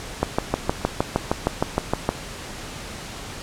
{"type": "click train", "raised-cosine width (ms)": 1, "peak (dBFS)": -4, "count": 13, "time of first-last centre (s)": [0.23, 2.09], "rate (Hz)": 6.45, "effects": ["pink hiss -35 dBFS RMS until 3.42 s", "low-pass 9000 Hz 12 dB/octave"]}